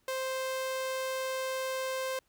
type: tone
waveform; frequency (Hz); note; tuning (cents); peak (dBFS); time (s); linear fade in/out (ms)
sawtooth; 523.3; C5; 0; -28; 0.08-2.19; 2
effects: pink hiss -72 dBFS RMS until 2.28 s